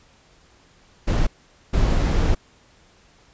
brown noise bursts at uneven times, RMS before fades -18 dBFS, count 2, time 1.07-1.27 / 1.73-2.35 s, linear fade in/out 10 ms, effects pink hiss -55 dBFS RMS until 3.33 s + resampled to 16000 Hz

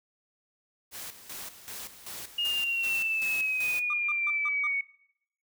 white noise with tremolo, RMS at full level -40 dBFS, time 0.91-3.83 s, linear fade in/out 50 ms, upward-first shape square, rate 2.6 Hz, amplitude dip 70%
sine exponential sweep, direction down, 2856 to 2217 Hz, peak -26 dBFS, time 2.38-4.81 s, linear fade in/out 5 ms
triangle tone bursts, 1200 Hz, D6, 37 cents sharp, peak -32 dBFS, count 5, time 3.9-4.67 s, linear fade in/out 2 ms, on 34 ms, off 150 ms
effects noise-tail reverb RT60 0.7 s tail -21 dB re dry

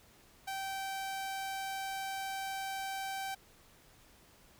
sawtooth tone, 776 Hz, G5, 18 cents flat, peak -33 dBFS, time 0.47-3.35 s, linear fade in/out 10 ms, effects pink hiss -62 dBFS RMS until 4.59 s

